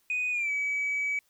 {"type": "tone with pitch glide", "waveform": "sine", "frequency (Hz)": [2489, 2282], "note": ["D#7", "C#7"], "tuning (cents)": [0, 50], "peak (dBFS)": -25, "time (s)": [0.1, 1.19], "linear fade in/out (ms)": 2, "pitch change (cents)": -150, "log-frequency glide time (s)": [0.31, 0.51], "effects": ["tanh soft clip ceiling -24 dBFS", "white hiss -69 dBFS RMS until 1.29 s"]}